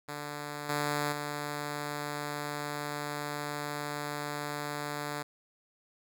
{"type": "tone with level steps", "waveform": "5% pulse", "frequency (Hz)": 146.83, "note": "D3", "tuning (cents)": 0, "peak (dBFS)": [-26, -18, -23], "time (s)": [0.08, 5.23], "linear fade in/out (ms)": 10, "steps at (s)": [0.69, 1.12], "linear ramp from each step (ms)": 5, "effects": []}